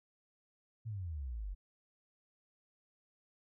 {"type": "exponential sweep", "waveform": "sine", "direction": "down", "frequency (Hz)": [116.8, 43.8], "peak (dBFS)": -38, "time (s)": [0.85, 1.55], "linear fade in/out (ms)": 20, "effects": []}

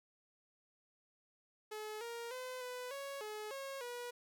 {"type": "tone with pitch steps", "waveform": "sawtooth", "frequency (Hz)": [428.1, 468.1, 509, 498.6, 555, 425.7, 545, 484.9], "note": ["A4", "A#4", "C5", "B4", "C#5", "G#4", "C#5", "B4"], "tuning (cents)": [-47, 7, -48, 16, 2, 43, -29, -32], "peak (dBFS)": -39, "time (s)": [1.71, 4.11], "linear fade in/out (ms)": 10, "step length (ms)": 300, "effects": []}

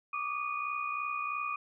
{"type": "tone cluster", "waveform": "sine", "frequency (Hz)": [1152, 1215, 2467], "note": ["D6", "D#6", "D#7"], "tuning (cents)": [-34, -42, -15], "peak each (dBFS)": [-36, -37, -37], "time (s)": [0.13, 1.56], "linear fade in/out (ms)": 5, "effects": []}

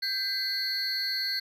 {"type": "tone cluster", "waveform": "triangle", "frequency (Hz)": [1576, 2020, 4192, 4452], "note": ["G6", "B6", "C8", "C#8"], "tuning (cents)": [9, 39, 2, 7], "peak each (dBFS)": [-34, -36, -31, -30], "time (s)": [0.02, 1.4], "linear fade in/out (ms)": 10, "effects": []}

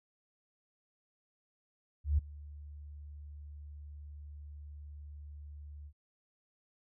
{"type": "tone with ADSR envelope", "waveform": "sine", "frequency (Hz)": 73.42, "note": "D2", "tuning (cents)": 0, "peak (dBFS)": -23, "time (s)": [2.04, 5.93], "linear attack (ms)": 140, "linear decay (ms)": 14, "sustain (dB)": -22, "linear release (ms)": 67, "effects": []}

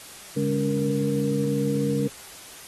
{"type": "tone cluster", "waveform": "sine", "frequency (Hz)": [141.8, 204.7, 280.7, 469.9], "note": ["C#3", "G#3", "C#4", "A#4"], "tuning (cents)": [40, -25, 22, 14], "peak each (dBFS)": -27, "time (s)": [0.36, 2.08], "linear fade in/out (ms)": 10, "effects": ["white hiss -43 dBFS RMS until 2.67 s", "AAC 32 kbps"]}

